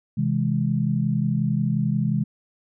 sine chord, C augmented, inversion none, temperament equal with one note detuned, 130.81 / 162.08 / 207.7 Hz, C3 / E3 / G#3, 0 / -29 / 0 cents, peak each -24 dBFS, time 0.17-2.24 s, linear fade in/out 10 ms, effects none

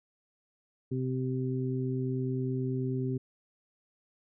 harmonic tone, 129.3 Hz, C3, 20 cents flat, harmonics 1 / 2 / 3, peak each -31 / -34 / -36 dBFS, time 0.91-3.18 s, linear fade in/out 10 ms, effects none

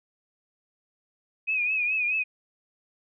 sine tone with vibrato, 2506 Hz, D#7, 12 cents sharp, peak -23 dBFS, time 1.47-2.24 s, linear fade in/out 20 ms, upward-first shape triangle, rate 4.7 Hz, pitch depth 85 cents each way, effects none

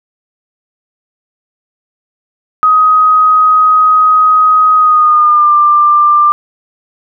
sine tone with pitch glide, 1257 to 1188.5 Hz, D#6 to D6, +17 to +20 cents, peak -4 dBFS, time 2.63-6.32 s, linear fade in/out 0 ms, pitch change -97 cents, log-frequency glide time 4.75-5.55 s, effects none

